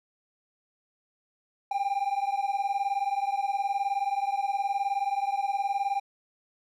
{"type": "beating tone pair", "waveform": "triangle", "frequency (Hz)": [787, 806], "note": ["G5", "G5"], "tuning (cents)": [7, 48], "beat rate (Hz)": 19, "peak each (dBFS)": -27, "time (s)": [1.71, 6], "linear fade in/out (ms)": 5, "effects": []}